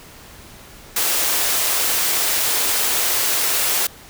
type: high-pass noise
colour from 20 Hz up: white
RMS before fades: -19 dBFS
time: 0.96-3.87 s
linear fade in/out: 5 ms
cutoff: 310 Hz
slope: 24 dB/octave
effects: pink hiss -42 dBFS RMS until 4.09 s